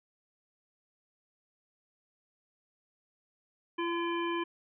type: harmonic tone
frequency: 340.7 Hz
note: F4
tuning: 43 cents flat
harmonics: 1 / 3 / 5 / 7 / 9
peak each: -32 / -35 / -42 / -42 / -44 dBFS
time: 3.78-4.44 s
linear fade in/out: 10 ms
effects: none